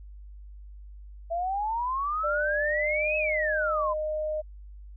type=exponential two-way sweep; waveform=sine; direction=up then down; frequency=659.3 to 2600 to 988 Hz; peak=-26 dBFS; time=1.3-3.94 s; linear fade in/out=20 ms; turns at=3.17 s
type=tone with pitch glide; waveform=sine; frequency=596 to 614.9 Hz; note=D5 to D#5; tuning=+25 to -21 cents; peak=-27 dBFS; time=2.23-4.42 s; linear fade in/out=20 ms; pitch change=+54 cents; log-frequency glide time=2.62-3.22 s
effects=added 50 Hz sine -42 dBFS peak until 4.96 s